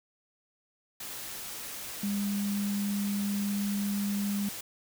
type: tone in noise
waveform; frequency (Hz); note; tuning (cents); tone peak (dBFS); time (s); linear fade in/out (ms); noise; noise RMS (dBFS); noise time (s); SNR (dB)
sine; 202.3; G#3; -45; -28; 2.03-4.49; 5; white; -40; 1-4.61; +9
effects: none